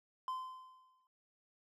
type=tone with exponential decay; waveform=triangle; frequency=1031 Hz; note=C6; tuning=26 cents flat; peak=-33 dBFS; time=0.28-1.07 s; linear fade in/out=1 ms; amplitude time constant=170 ms; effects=none